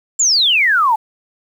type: exponential sweep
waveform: sine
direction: down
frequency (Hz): 7450 to 838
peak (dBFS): -10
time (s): 0.19-0.96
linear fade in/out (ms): 10
effects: 7-bit